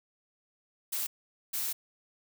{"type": "noise bursts at uneven times", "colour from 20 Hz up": "blue", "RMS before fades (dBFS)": -33, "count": 2, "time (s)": [[0.92, 1.07], [1.53, 1.73]], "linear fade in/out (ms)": 10, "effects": []}